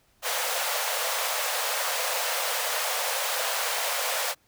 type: high-pass noise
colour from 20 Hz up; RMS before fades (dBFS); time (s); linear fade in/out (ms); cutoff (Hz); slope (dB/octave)
pink; -28; 0.22-4.35; 50; 480; 96
effects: pink hiss -65 dBFS RMS until 4.47 s